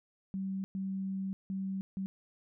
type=tone bursts at uneven times; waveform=sine; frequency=192.3 Hz; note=G3; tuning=33 cents flat; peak=-33 dBFS; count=4; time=0.34-0.64 / 0.75-1.33 / 1.5-1.81 / 1.97-2.06 s; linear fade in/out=0 ms; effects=none